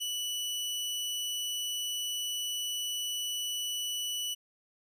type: tone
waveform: sawtooth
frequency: 2960 Hz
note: F#7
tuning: in tune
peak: -29 dBFS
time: 0-4.35 s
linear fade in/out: 20 ms
effects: resampled to 32000 Hz